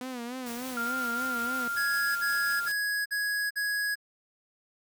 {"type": "tone with vibrato", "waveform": "sawtooth", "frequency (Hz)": 246.9, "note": "B3", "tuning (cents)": 0, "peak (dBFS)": -31, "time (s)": [0.01, 1.68], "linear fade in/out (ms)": 2, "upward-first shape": "sine", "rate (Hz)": 3.4, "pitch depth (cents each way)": 91}
{"type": "noise with tremolo", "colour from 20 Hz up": "white", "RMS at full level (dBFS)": -42, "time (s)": [0.46, 2.72], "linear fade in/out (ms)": 5, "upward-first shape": "triangle", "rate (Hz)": 5.5, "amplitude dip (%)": 25}
{"type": "tone", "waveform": "sine", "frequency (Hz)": 1396, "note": "F6", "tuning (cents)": -1, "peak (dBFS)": -29, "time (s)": [0.77, 2.68], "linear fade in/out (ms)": 2}
{"type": "tone bursts", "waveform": "square", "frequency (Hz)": 1666, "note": "G#6", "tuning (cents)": 5, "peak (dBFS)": -28, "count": 5, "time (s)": [1.76, 3.956], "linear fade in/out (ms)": 20, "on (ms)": 400, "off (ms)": 49}
{"effects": []}